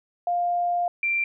sine tone pair in turn, 702 / 2361 Hz, F5 / D7, +9 / +9 cents, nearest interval octave + major sixth, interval 2100 cents, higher second, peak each -21 dBFS, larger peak neither, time 0.27-0.88 / 1.03-1.24 s, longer first, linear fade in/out 2 ms, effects none

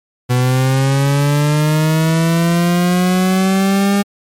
40% pulse linear sweep, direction up, 123.47 to 202 Hz, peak -10 dBFS, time 0.29-4.03 s, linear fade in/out 20 ms, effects MP3 64 kbps

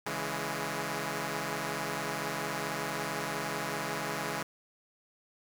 5% pulse chord, C# minor, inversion none, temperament equal with one note detuned, 140.28 / 164.81 / 207.7 Hz, C#3 / E3 / G#3, +21 / 0 / 0 cents, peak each -26 dBFS, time 0.06-4.43 s, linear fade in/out 5 ms, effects 9-bit

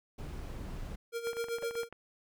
brown noise, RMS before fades -41 dBFS, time 0.18-0.96 s, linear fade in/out 10 ms
square tone with tremolo, 466.2 Hz, A#4, in tune, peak -32 dBFS, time 1.12-1.89 s, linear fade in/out 50 ms, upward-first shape sine, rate 7.8 Hz, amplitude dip 75%
clicks, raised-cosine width 0.5 ms, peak -31 dBFS, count 11, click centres 1.271 / 1.332 / 1.369 / 1.442 / 1.485 / 1.585 / 1.624 / 1.71 / 1.754 / 1.833 / 1.926 s
triangle tone with exponential decay, 554.4 Hz, C#5, in tune, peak -32 dBFS, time 1.63-1.73 s, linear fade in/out 0 ms, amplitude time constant 20 ms
effects none

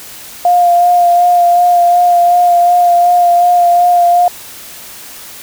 sine tone with vibrato, 703 Hz, F5, 11 cents sharp, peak -5 dBFS, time 0.45-4.28 s, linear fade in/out 2 ms, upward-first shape sine, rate 2.7 Hz, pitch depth 18 cents each way, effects white hiss -31 dBFS RMS until 5.42 s

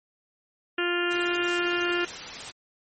harmonic tone, 350 Hz, F4, 4 cents sharp, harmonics 1 / 2 / 3 / 4 / 5 / 6 / 7 / 8 / 9, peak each -27 / -38 / -39 / -30 / -32 / -41 / -36 / -32 / -41 dBFS, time 0.78-2.05 s, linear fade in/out 5 ms
white noise, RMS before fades -37 dBFS, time 1.1-2.52 s, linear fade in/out 20 ms
effects MP3 32 kbps

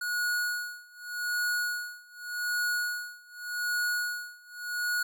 square tone with tremolo, 1454 Hz, F#6, 31 cents flat, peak -27 dBFS, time 0.01-5.03 s, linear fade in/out 5 ms, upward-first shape sine, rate 0.85 Hz, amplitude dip 95%, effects none

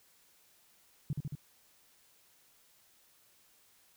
sine tone with echo, 144.2 Hz, D3, 31 cents flat, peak -30 dBFS, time 1.1-1.13 s, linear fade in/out 2 ms, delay 74 ms, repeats 3, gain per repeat -2 dB, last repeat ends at 1.352 s, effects white hiss -66 dBFS RMS until 3.96 s

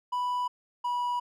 triangle tone pair in turn, 987.8 / 975.3 Hz, B5 / B5, 0 / -22 cents, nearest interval unison, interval 22 cents, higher first, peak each -25 dBFS, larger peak neither, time 0.12-0.48 / 0.84-1.2 s, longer neither, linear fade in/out 10 ms, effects none

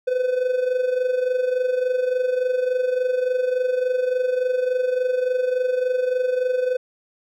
triangle tone with amplitude modulation, 505 Hz, B4, 39 cents sharp, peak -14 dBFS, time 0.07-6.77 s, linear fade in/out 10 ms, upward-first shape sine, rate 23.5 Hz, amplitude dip 65%, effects none

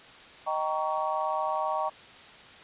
sine chord, Eb dominant seventh, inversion none, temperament just, 622.3 / 777.8 / 933.4 / 1120.1 Hz, Eb5 / G5 / Bb5 / Db6, 0 / -14 / +2 / +18 cents, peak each -32 dBFS, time 0.46-1.9 s, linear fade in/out 20 ms, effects white hiss -49 dBFS RMS until 2.63 s + resampled to 8000 Hz

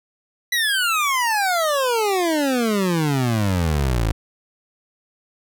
25% pulse exponential sweep, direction down, 1987 to 51.2 Hz, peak -14 dBFS, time 0.52-4.12 s, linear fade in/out 5 ms, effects none

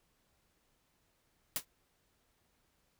white noise with exponential decay, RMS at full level -30 dBFS, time 1.56-1.65 s, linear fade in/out 1 ms, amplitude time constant 18 ms, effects pink hiss -75 dBFS RMS until 2.99 s

